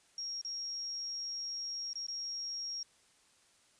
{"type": "tone with dropouts", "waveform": "sine", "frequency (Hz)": 5588, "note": "F8", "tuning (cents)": 0, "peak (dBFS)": -37, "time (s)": [0.18, 2.83], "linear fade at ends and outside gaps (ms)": 2, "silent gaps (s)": [[0.414, 0.448], [1.932, 1.955], [2.067, 2.083]], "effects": ["white hiss -67 dBFS RMS until 3.79 s", "resampled to 22050 Hz"]}